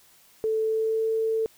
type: tone with pitch glide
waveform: sine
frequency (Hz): 440 to 445.1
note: A4 to A4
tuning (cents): 0 to +20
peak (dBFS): -22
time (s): 0.44-1.46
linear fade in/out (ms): 0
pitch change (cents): +20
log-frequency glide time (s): 0.62-1.06
effects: white hiss -57 dBFS RMS until 1.57 s

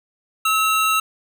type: tone pair together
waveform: square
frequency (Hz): 1293 / 2740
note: E6 / F7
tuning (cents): -34 / -34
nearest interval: octave + minor second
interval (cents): 1300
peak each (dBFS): -18 / -22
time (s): 0.45-1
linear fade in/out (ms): 5
effects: none

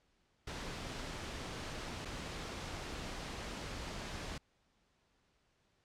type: noise with dropouts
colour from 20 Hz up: pink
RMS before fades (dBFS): -43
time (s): 0.47-4.38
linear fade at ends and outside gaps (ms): 5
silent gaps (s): 2.05-2.054
effects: pink hiss -75 dBFS RMS until 5.84 s + low-pass 6000 Hz 12 dB/octave

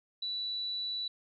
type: tone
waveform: sine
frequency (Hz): 3951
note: B7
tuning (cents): 0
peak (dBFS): -33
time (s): 0.22-1.08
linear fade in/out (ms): 5
effects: none

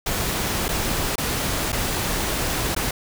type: noise with dropouts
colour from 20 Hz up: pink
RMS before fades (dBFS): -24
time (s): 0.06-2.91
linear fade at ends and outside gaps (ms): 5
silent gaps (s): 0.683-0.688 / 1.157-1.18 / 1.721-1.727 / 2.749-2.763
effects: none

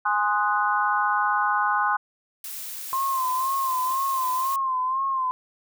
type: chord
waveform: sine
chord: Ab dominant seventh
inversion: none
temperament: equal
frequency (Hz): 830.6 / 1046.5 / 1244.5 / 1480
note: Ab5 / C6 / Eb6 / Gb6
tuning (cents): 0 / 0 / 0 / 0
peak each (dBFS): -25 / -25 / -26 / -26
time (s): 0.05-1.97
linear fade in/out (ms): 10
type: noise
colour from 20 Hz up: blue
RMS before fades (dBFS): -35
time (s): 2.44-4.56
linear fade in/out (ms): 2
type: tone with vibrato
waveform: sine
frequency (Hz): 1050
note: C6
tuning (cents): +6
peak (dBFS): -22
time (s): 2.93-5.31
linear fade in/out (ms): 0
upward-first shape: sine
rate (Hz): 2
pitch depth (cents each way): 60
effects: none

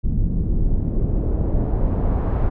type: noise with low-pass filter sweep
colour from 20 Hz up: brown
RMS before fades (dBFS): -19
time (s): 0.03-2.5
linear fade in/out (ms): 20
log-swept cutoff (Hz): 200 to 1100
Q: 1
effects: none

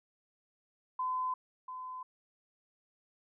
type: tone with echo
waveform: sine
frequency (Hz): 1019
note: C6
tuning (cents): -46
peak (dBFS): -31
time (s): 0.99-1.34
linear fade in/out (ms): 5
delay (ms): 690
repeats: 1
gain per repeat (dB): -9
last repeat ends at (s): 2.03
effects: none

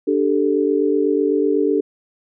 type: chord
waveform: sine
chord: D suspended fourth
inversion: none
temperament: equal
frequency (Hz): 293.7 / 392 / 440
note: D4 / G4 / A4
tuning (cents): 0 / 0 / 0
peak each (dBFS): -19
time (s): 0.07-1.81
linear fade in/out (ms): 10
effects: none

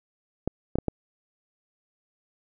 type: clicks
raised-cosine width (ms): 2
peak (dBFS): -12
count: 4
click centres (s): 0.476 / 0.756 / 0.786 / 0.883
effects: none

